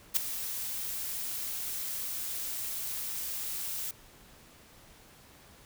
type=noise with ADSR envelope; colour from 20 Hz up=blue; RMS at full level=-22 dBFS; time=0.14-3.91 s; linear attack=28 ms; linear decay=4 ms; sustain=-14 dB; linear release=4 ms; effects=pink hiss -56 dBFS RMS until 5.65 s